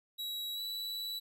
45% pulse tone with pitch glide, 3877 to 3940 Hz, B7 to B7, -33 to -5 cents, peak -36 dBFS, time 0.18-1.2 s, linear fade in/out 20 ms, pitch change +28 cents, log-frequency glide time 0.54-0.6 s, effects none

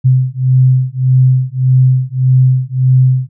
sine beating tone pair, 128.3 / 130 Hz, C3 / C3, -34 / -11 cents, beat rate 1.7 Hz, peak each -10 dBFS, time 0.04-3.29 s, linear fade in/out 20 ms, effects none

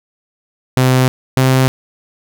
sawtooth tone pair in turn, 128.6 / 130.7 Hz, C3 / C3, -30 / -1 cents, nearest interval unison, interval 29 cents, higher second, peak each -5 dBFS, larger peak neither, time 0.77-1.08 / 1.37-1.68 s, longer neither, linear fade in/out 0 ms, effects none

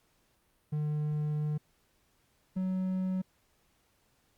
triangle tone pair in turn, 150.5 / 186.53 Hz, D3 / F#3, +43 / +14 cents, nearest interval major third, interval 371 cents, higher second, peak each -27 dBFS, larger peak neither, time 0.72-1.58 / 2.56-3.22 s, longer first, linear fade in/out 10 ms, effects pink hiss -71 dBFS RMS until 4.37 s + Opus 48 kbps

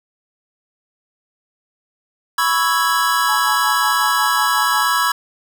square chord, C# minor seventh, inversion third, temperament equal, 987.8 / 1108.7 / 1318.5 / 1661.2 Hz, B5 / C#6 / E6 / G#6, 0 / 0 / 0 / 0 cents, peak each -21 dBFS, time 2.38-5.12 s, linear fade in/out 5 ms
sine tone with tremolo, 858 Hz, A5, 44 cents flat, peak -21 dBFS, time 3.28-4.88 s, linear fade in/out 10 ms, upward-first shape sine, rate 5.5 Hz, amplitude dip 95%
effects none

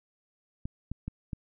clicks, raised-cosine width 5 ms, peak -22 dBFS, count 4, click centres 0.655 / 0.916 / 1.08 / 1.332 s, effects none

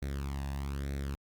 sawtooth tone with flanger, 69.3 Hz, C#2, in tune, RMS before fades -36 dBFS, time 0.02-1.15 s, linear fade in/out 0 ms, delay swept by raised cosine 0.5 to 1.13 ms, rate 1.1 Hz, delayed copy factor +0.7, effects Opus 48 kbps

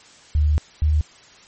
sine tone pair in turn, 75.1 / 76.24 Hz, D2 / D#2, +39 / -35 cents, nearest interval unison, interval 26 cents, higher second, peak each -14 dBFS, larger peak neither, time 0.35-0.58 / 0.82-1.01 s, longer first, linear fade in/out 0 ms, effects white hiss -48 dBFS RMS until 1.47 s + MP3 32 kbps

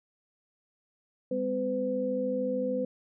sine tone cluster, 201.7 / 255.1 / 507 Hz, G3 / C4 / B4, +50 / -44 / +45 cents, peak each -35 / -33 / -29 dBFS, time 1.31-2.85 s, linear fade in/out 5 ms, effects none

